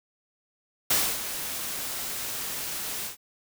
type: noise with ADSR envelope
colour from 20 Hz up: white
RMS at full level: -22 dBFS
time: 0.9-3.17 s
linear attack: 6 ms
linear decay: 270 ms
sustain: -11 dB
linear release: 120 ms
effects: none